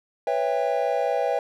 triangle chord, C# half-diminished seventh, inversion third, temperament equal with one note detuned, 493.9 / 554.4 / 659.3 / 800.5 Hz, B4 / C#5 / E5 / G5, 0 / 0 / 0 / +36 cents, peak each -25 dBFS, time 0.27-1.39 s, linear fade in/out 2 ms, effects none

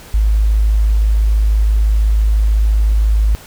sine tone, 53 Hz, G#1, 36 cents sharp, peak -9 dBFS, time 0.14-3.35 s, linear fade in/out 0 ms, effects pink hiss -38 dBFS RMS until 3.46 s

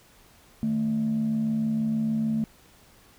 sine tone pair together, 155.56 / 222.1 Hz, D#3 / A3, 0 / +16 cents, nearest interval tritone, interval 616 cents, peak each -31 / -22 dBFS, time 0.63-2.44 s, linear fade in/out 0 ms, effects tanh soft clip ceiling -19 dBFS + pink hiss -56 dBFS RMS until 3.18 s

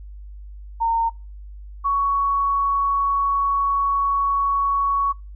sine tone pair in turn, 916 / 1117.1 Hz, A#5 / C#6, -31 / +13 cents, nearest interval minor third, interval 344 cents, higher second, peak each -17 dBFS, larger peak neither, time 0.8-1.1 / 1.84-5.13 s, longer second, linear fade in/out 20 ms, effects noise-tail reverb RT60 0.3 s tail -25 dB re dry + added 50 Hz sine -35 dBFS peak until 5.35 s

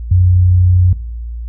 sine tone, 90.6 Hz, F#2, 36 cents flat, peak -6 dBFS, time 0.11-0.93 s, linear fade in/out 5 ms, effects noise-tail reverb RT60 0.7 s tail -18 dB re dry + added 58 Hz sine -21 dBFS peak until 1.48 s

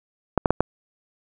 clicks, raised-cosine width 1 ms, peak -3 dBFS, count 4, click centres 0.377 / 0.458 / 0.506 / 0.606 s, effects none

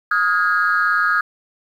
sine tone cluster, 1253 / 1430 / 1646 Hz, D#6 / F6 / G#6, +12 / +41 / -16 cents, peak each -18 dBFS, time 0.11-1.21 s, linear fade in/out 5 ms, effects tanh soft clip ceiling -8 dBFS + 8-bit

